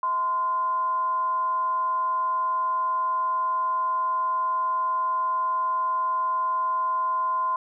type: tone with frequency modulation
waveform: sine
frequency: 1032 Hz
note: C6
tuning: 24 cents flat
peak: -22 dBFS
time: 0.03-7.56 s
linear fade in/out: 2 ms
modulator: 385 Hz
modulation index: 0.2
effects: none